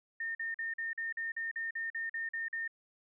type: tone bursts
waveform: sine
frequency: 1822 Hz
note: A#6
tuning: 40 cents flat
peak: -34 dBFS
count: 13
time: 0.2-2.678 s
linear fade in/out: 5 ms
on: 150 ms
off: 44 ms
effects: none